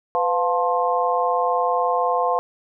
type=harmonic tone with a mistuned harmonic; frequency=176.3 Hz; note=F3; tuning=17 cents sharp; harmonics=3 / 4 / 5 / 6; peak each=-23 / -22 / -25 / -23 dBFS; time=0.15-2.39 s; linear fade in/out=0 ms; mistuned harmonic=3; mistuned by=-87 cents; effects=none